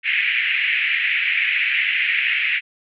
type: band-pass noise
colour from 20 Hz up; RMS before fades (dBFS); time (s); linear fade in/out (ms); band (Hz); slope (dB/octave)
pink; -20; 0.03-2.61; 50; 1900 to 2700; 48
effects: none